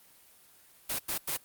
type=noise bursts; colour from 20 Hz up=white; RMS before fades=-32 dBFS; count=3; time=0.89-1.372 s; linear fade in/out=10 ms; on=100 ms; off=91 ms; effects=white hiss -59 dBFS RMS until 1.44 s + Opus 32 kbps